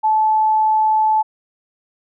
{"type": "tone", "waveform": "sine", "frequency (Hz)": 868, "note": "A5", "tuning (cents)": -24, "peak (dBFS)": -12, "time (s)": [0.03, 1.23], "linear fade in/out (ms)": 20, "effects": []}